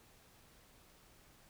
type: silence
effects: pink hiss -64 dBFS RMS until 1.49 s